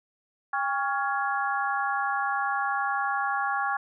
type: harmonic tone with a mistuned harmonic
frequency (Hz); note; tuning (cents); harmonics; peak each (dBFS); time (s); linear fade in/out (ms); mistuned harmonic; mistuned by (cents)
279.2; C#4; +13; 3 / 4 / 5 / 6; -29 / -30 / -31 / -32; 0.53-3.77; 5; 3; -67
effects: none